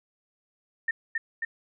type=tone with echo; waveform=sine; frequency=1813 Hz; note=A#6; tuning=49 cents flat; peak=-23 dBFS; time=0.88-0.91 s; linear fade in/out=5 ms; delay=270 ms; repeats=2; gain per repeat=-2 dB; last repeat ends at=1.45 s; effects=none